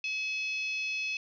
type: harmonic tone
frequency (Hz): 854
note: G#5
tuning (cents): +48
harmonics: 3 / 4 / 5 / 6 / 7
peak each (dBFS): -31 / -43 / -45 / -47 / -49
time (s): 0.04-1.17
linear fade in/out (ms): 2
effects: none